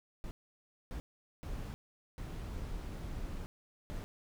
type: noise bursts at uneven times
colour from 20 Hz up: brown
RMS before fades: -41 dBFS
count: 5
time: 0.24-0.31 / 0.91-1 / 1.43-1.74 / 2.18-3.46 / 3.9-4.04 s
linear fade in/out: 0 ms
effects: none